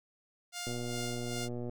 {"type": "tone with tremolo", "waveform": "5% pulse", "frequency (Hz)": 705, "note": "F5", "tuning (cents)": 16, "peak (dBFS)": -26, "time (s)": [0.52, 1.49], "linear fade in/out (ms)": 50, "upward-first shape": "sine", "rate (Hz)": 2.5, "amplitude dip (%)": 55}
{"type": "click train", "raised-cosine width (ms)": 2, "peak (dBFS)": -27, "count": 125, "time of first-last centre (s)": [0.67, 1.695], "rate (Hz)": 121}
{"effects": []}